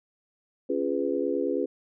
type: chord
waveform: sine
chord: C# dominant seventh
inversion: none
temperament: just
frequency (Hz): 277.2 / 346.5 / 415.8 / 498.9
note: C#4 / E#4 / G#4 / B4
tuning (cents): 0 / -14 / +2 / +17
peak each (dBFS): -30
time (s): 0.69-1.66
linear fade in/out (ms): 10
effects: none